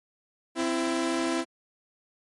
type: tone pair together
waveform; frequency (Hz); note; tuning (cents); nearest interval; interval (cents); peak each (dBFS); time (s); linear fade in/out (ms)
sawtooth; 261.4 / 333.7; C4 / E4; -1 / +21; major third; 422; -26 / -23; 0.55-1.45; 50
effects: MP3 48 kbps